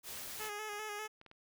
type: noise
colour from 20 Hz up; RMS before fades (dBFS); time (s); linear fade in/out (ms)
white; -45; 0.03-0.51; 50
type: tone with vibrato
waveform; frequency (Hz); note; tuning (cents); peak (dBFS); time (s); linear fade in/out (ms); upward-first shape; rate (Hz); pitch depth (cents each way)
10% pulse; 421.8; G#4; +27; -32; 0.39-1.08; 20; square; 5; 34
type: clicks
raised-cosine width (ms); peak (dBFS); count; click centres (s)
0.3; -40; 6; 0.734 / 0.796 / 1.054 / 1.214 / 1.263 / 1.314
effects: none